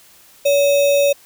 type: tone with sample-and-hold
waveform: sine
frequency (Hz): 567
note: C#5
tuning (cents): +39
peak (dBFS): -11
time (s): 0.45-1.13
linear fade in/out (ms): 10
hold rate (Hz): 3150
effects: white hiss -48 dBFS RMS until 1.25 s